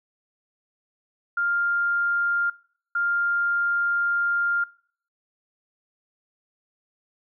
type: tone bursts at uneven times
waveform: sine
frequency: 1400 Hz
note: F6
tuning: 4 cents sharp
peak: -21 dBFS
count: 2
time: 1.37-2.5 / 2.95-4.64 s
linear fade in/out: 5 ms
effects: noise-tail reverb RT60 0.6 s tail -23 dB re dry